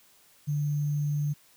sine tone with sample-and-hold, 146.83 Hz, D3, in tune, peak -25 dBFS, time 0.47-1.34 s, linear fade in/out 20 ms, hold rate 6300 Hz, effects white hiss -60 dBFS RMS until 1.56 s

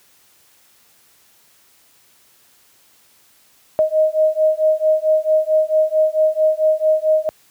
sine beating tone pair, 622.3 / 626.8 Hz, D#5 / D#5, 0 / +13 cents, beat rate 4.5 Hz, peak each -16 dBFS, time 3.79-7.29 s, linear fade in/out 0 ms, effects white hiss -54 dBFS RMS until 7.5 s + high-pass 60 Hz 12 dB/octave

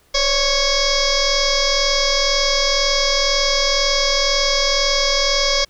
sine tone with frequency modulation, 2756 Hz, F7, 24 cents flat, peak -14 dBFS, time 0.14-5.65 s, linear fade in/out 10 ms, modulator 547 Hz, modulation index 5.6, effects pink hiss -56 dBFS RMS until 5.69 s

